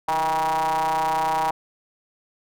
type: ring-modulated tone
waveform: square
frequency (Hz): 81.1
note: E2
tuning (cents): -28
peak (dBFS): -18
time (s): 0.08-1.51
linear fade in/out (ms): 5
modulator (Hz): 877
effects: none